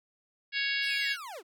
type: harmonic tone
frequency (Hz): 555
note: C#5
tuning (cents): +2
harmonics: 3 / 4 / 5 / 6 / 7 / 8 / 9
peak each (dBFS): -33 / -33 / -35 / -38 / -39 / -39 / -39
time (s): 0.52-1.17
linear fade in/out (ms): 50
type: linear sweep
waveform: 40% pulse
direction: down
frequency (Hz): 2990 to 293.7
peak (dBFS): -39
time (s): 0.81-1.43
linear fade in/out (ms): 50
effects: none